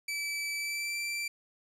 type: tone with pitch glide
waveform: sawtooth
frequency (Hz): 2310 to 2345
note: D7 to D7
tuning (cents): -29 to -3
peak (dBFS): -29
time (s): 0.08-1.28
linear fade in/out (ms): 5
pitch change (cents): +26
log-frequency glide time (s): 0.56-0.97
effects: low-pass 12000 Hz 12 dB/octave + 11-bit